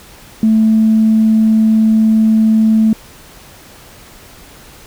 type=tone; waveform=sine; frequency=220 Hz; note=A3; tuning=in tune; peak=-6 dBFS; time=0.43-2.93 s; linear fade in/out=2 ms; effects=tanh soft clip ceiling -2 dBFS + pink hiss -39 dBFS RMS until 4.86 s